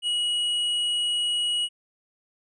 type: tone with hard clipping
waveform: sine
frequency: 2910 Hz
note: F#7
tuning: 29 cents flat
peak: -24 dBFS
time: 0.02-1.69 s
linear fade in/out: 50 ms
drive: 6 dB
effects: resampled to 22050 Hz